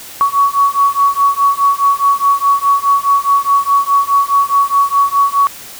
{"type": "beating tone pair", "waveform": "sine", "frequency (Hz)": [1120, 1124.8], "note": ["C#6", "C#6"], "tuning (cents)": [18, 25], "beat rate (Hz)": 4.8, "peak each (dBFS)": -12, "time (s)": [0.21, 5.47], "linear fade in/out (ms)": 0, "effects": ["white hiss -32 dBFS RMS until 5.79 s"]}